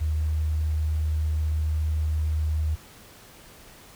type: tone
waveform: sine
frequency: 77.4 Hz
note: D#2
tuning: 9 cents flat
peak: -22 dBFS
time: 0-2.76 s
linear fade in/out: 20 ms
effects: pink hiss -49 dBFS RMS until 3.95 s